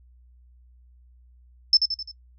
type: tone with echo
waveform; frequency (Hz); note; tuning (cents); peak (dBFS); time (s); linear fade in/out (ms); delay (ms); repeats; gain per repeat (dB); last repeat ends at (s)
sine; 5274; E8; 0; -12; 1.73-1.77; 2; 86; 4; -6; 2.114
effects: noise-tail reverb RT60 0.1 s tail -22 dB re dry + added 61 Hz sine -51 dBFS peak until 2.38 s